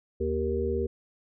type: harmonic tone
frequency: 77.78 Hz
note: D#2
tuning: in tune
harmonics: 1 / 3 / 5 / 6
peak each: -31 / -35 / -29 / -31 dBFS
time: 0.2-0.87 s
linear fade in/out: 10 ms
effects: none